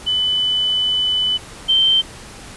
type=tone pair in turn; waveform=sine; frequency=3000 / 3117 Hz; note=F#7 / G7; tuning=+23 / -11 cents; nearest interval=minor second; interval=66 cents; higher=second; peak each=-15 / -11 dBFS; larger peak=second; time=0.06-1.38 / 1.68-2.02 s; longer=first; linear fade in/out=20 ms; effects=pink hiss -37 dBFS RMS until 2.56 s + resampled to 24000 Hz